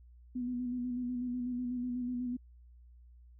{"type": "tone with vibrato", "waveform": "sine", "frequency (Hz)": 246.9, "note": "B3", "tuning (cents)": 0, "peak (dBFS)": -33, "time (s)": [0.35, 2.37], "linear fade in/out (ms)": 10, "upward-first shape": "square", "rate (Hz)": 8.1, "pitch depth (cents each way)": 26, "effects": ["added 60 Hz sine -54 dBFS peak until 3.39 s"]}